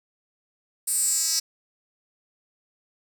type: tone with high-pass filter sweep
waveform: 10% pulse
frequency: 323.6 Hz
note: E4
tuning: 32 cents flat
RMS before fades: -24 dBFS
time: 0.87-1.4 s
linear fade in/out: 10 ms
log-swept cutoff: 9300 to 5800 Hz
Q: 5.1
effects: none